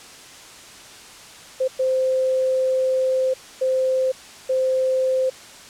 sine tone bursts at uneven times, 520 Hz, C5, 11 cents flat, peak -17 dBFS, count 4, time 1.6-1.68 / 1.79-3.34 / 3.61-4.12 / 4.49-5.3 s, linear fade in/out 10 ms, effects white hiss -42 dBFS RMS until 5.69 s + low-pass 8000 Hz 12 dB/octave

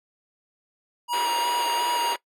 square tone with vibrato, 953 Hz, A#5, 38 cents sharp, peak -23 dBFS, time 1.08-2.17 s, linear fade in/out 50 ms, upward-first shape square, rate 2.8 Hz, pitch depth 12 cents each way
pink band-pass noise, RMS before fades -33 dBFS, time 1.13-2.16 s, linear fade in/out 2 ms, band 340 to 4100 Hz, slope 48 dB/octave
effects noise-tail reverb RT60 0.1 s tail -20 dB re dry

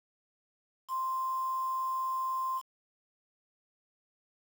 sine tone with quantisation, 1046 Hz, C6, 1 cent flat, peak -30 dBFS, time 0.88-2.62 s, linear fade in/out 50 ms, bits 8, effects none

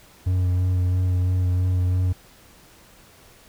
triangle tone with vibrato, 91 Hz, F#2, 28 cents flat, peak -16 dBFS, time 0.26-2.13 s, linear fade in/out 10 ms, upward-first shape sine, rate 3 Hz, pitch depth 17 cents each way, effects pink hiss -51 dBFS RMS until 3.48 s

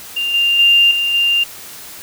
sine tone with level steps, 2794 Hz, F7, in tune, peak -16 / -11 / -7 / -14 / -11 dBFS, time 0.16-1.44 s, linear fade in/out 10 ms, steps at 0.34 / 0.59 / 0.91 / 1.14 s, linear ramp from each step 2 ms, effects white hiss -34 dBFS RMS until 2.02 s

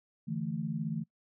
sine chord, D suspended second, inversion none, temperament just, 146.83 / 165.19 / 220.2 Hz, D3 / E3 / A3, 0 / +4 / +2 cents, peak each -38 / -35 / -36 dBFS, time 0.27-1.04 s, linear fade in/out 20 ms, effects noise-tail reverb RT60 0.1 s tail -24 dB re dry

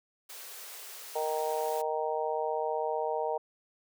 white high-pass noise, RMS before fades -45 dBFS, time 0.29-1.82 s, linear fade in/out 10 ms, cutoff 370 Hz, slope 48 dB/octave
harmonic tone, 155.56 Hz, D#3, in tune, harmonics 3 / 4 / 5 / 6, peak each -33 / -34 / -35 / -36 dBFS, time 1.15-3.38 s, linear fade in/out 10 ms
effects none

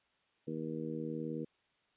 harmonic tone, 79.1 Hz, D#2, 29 cents sharp, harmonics 2 / 3 / 4 / 5 / 6, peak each -43 / -42 / -42 / -47 / -43 dBFS, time 0.47-1.45 s, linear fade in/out 10 ms, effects white hiss -74 dBFS RMS until 1.96 s + resampled to 8000 Hz

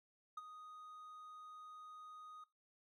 triangle tone with ADSR envelope, 1244.5 Hz, D#6, in tune, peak -40 dBFS, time 0.37-2.44 s, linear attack 6 ms, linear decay 26 ms, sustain -11 dB, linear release 5 ms, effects noise-tail reverb RT60 0.2 s tail -17 dB re dry

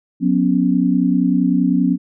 sine chord, F# suspended fourth, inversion none, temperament equal with one note detuned, 181.92 / 246.9 / 277.2 Hz, F#3 / B3 / C#4, -29 / 0 / 0 cents, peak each -17 dBFS, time 0.2-1.98 s, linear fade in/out 50 ms, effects none

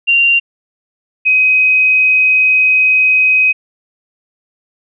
sine tone pair in turn, 2771 / 2522 Hz, F7 / D#7, -14 / +23 cents, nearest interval major second, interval 163 cents, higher first, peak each -7 dBFS, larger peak neither, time 0.07-0.4 / 1.25-3.53 s, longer second, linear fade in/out 20 ms, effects none

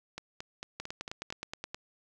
two click trains, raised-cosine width 0.2 ms, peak -20 / -22 dBFS, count 10 / 6, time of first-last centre 0.8-1.745 / 0.18-1.304 s, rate 9.52 / 4.45 Hz, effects none

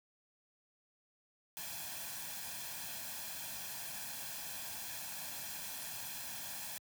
white noise with comb filter, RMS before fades -44 dBFS, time 1.57-6.78 s, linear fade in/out 0 ms, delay 1.2 ms, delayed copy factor +0.65, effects high-pass 80 Hz 12 dB/octave

